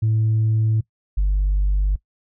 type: tone pair in turn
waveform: sine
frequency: 110 / 49 Hz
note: A2 / G1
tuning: 0 / 0 cents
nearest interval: octave + major second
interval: 1400 cents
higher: first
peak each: -14 dBFS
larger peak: neither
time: 0.02-0.81 / 1.17-1.96 s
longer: neither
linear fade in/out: 10 ms
effects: noise-tail reverb RT60 0.1 s tail -21 dB re dry + tanh soft clip ceiling -13 dBFS